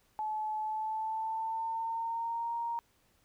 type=tone with pitch glide; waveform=sine; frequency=861 to 933.5 Hz; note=A5 to A#5; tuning=-38 to +2 cents; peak=-32 dBFS; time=0.19-2.79 s; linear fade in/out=0 ms; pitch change=+140 cents; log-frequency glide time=0.58-2.53 s; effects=pink hiss -70 dBFS RMS until 3.24 s